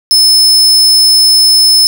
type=tone; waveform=40% pulse; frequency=5230 Hz; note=E8; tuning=15 cents flat; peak=-3 dBFS; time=0.11-1.87 s; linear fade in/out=0 ms; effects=none